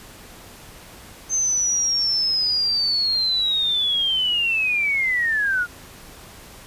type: linear sweep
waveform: sine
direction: down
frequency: 6290 to 1396.9 Hz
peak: -18 dBFS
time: 1.29-5.67 s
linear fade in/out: 50 ms
effects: pink hiss -43 dBFS RMS until 6.66 s + resampled to 32000 Hz